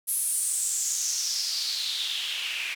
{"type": "noise with band-pass filter sweep", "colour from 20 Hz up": "white", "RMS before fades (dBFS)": -29, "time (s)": [0.07, 2.75], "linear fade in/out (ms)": 20, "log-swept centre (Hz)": [11000, 2400], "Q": 5, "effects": []}